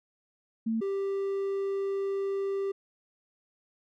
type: tone pair in turn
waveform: sine / triangle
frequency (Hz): 224.6 / 393.1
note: A3 / G4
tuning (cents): +36 / +5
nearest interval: minor seventh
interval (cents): 969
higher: second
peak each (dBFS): -26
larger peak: neither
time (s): 0.66-0.81 / 0.81-2.72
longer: second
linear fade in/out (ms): 10
effects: none